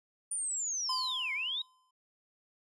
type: linear two-way sweep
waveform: sine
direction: down then up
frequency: 9410 to 2093 to 3864 Hz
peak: -32 dBFS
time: 0.31-1.62 s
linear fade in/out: 5 ms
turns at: 1.33 s
type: tone with exponential decay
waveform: square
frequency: 1025 Hz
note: C6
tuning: 36 cents flat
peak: -33 dBFS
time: 0.89-1.91 s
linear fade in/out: 5 ms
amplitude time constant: 220 ms
effects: noise-tail reverb RT60 0.2 s tail -25 dB re dry + resampled to 24000 Hz